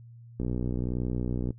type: click train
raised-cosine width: 3 ms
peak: -18 dBFS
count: 69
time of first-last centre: 0.4-1.506 s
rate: 61.5 Hz
effects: noise-tail reverb RT60 0.1 s tail -19 dB re dry + added 117 Hz sine -46 dBFS peak until 1.58 s